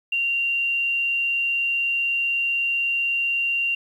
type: tone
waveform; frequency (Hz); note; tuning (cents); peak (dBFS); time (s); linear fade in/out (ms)
sine; 2768; F7; -16; -20; 0.12-3.75; 5
effects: 9-bit